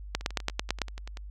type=two click trains; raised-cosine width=0.2 ms; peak=-24 / -9 dBFS; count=11 / 7; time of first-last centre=0.21-1.172 / 0.15-0.817 s; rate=10.4 / 8.99 Hz; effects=added 50 Hz sine -39 dBFS peak until 1.3 s